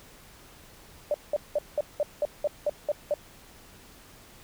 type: tone bursts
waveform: sine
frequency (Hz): 592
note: D5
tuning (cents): +14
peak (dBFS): -22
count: 10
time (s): 1.11-3.14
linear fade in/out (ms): 2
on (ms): 32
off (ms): 190
effects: pink hiss -52 dBFS RMS until 4.43 s